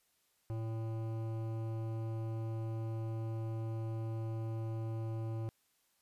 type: tone with hard clipping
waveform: triangle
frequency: 112.2 Hz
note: A2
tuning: 34 cents sharp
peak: -38 dBFS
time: 0.5-5.49 s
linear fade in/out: 0 ms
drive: 18 dB
effects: white hiss -75 dBFS RMS until 6.01 s + resampled to 32000 Hz